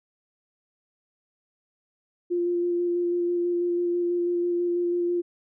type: tone with vibrato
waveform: sine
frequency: 349.2 Hz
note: F4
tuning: in tune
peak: -22 dBFS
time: 2.3-5.22 s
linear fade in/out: 20 ms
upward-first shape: square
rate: 6.1 Hz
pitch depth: 10 cents each way
effects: none